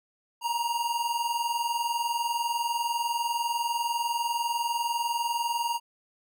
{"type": "tone pair together", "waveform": "square", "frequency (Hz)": [926, 946], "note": ["A#5", "A#5"], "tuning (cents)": [-12, 25], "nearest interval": "unison", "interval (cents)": 37, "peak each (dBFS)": [-32, -29], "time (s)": [0.41, 5.8], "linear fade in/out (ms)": 50, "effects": []}